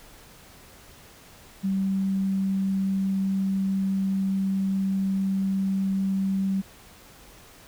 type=tone; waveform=sine; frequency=193.2 Hz; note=G3; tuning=25 cents flat; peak=-22 dBFS; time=1.63-6.62 s; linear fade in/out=20 ms; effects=pink hiss -50 dBFS RMS until 7.67 s